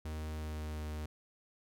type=tone with pitch glide; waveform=45% pulse; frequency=77.78 to 76.49 Hz; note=D#2 to D#2; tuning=0 to -29 cents; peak=-38 dBFS; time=0.05-1.06 s; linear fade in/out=5 ms; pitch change=-29 cents; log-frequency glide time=0.21-0.8 s; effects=none